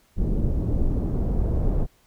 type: noise with low-pass filter sweep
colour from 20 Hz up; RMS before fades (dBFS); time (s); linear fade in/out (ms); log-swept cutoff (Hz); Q
brown; -22; 0.16-1.87; 50; 360 to 580; 1
effects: pink hiss -61 dBFS RMS until 2.06 s